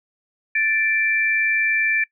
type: tone pair together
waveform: sine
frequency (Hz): 1759.8 / 2349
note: A6 / D7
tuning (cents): 0 / 0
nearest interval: perfect fourth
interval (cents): 500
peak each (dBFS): -20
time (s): 0.55-2.04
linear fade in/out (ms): 5
effects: noise-tail reverb RT60 0.1 s tail -23 dB re dry